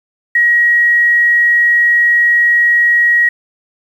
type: tone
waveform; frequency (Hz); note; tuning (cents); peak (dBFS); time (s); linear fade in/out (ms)
sine; 1900; A#6; +33; -7; 0.35-3.29; 5
effects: 7-bit